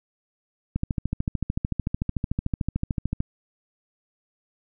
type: click train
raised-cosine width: 5 ms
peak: -12 dBFS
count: 34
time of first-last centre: 0.76-3.204 s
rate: 13.5 Hz
effects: none